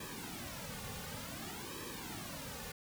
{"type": "noise with flanger", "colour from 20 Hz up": "pink", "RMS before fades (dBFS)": -45, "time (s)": [0, 2.72], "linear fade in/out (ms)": 5, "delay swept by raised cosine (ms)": [1.4, 3.1], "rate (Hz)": 0.55, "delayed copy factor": -1, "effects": []}